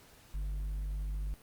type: tone with low-pass filter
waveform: square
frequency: 49.65 Hz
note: G1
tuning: 23 cents sharp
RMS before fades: -36 dBFS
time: 0.34-1.34 s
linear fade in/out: 0 ms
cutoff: 100 Hz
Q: 0.91
effects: pink hiss -59 dBFS RMS until 1.42 s + Opus 48 kbps